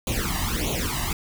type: noise with flanger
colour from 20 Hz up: pink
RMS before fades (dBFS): -26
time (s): 0.07-1.13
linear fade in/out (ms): 2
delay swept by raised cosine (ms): 0.29 to 1.06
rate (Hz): 1.6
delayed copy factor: +0.95
effects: none